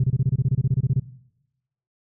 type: tone bursts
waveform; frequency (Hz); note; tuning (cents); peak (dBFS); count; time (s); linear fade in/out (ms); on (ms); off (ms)
sine; 130; C3; -11; -14; 16; 0-0.998; 5; 38; 26
effects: noise-tail reverb RT60 0.9 s tail -20 dB re dry + tanh soft clip ceiling -13 dBFS